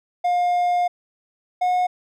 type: tone pair in turn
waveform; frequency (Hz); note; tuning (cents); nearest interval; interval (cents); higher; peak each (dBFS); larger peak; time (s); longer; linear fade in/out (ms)
triangle; 710 / 724.9; F5 / F#5; +28 / -36; unison; 36; second; -15; neither; 0.24-0.88 / 1.61-1.87; first; 10
effects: none